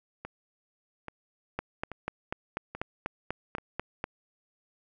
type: two click trains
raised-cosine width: 0.5 ms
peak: -16 / -23 dBFS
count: 11 / 5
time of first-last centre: 1.59-4.041 / 0.25-3.583 s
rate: 4.08 / 1.2 Hz
effects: none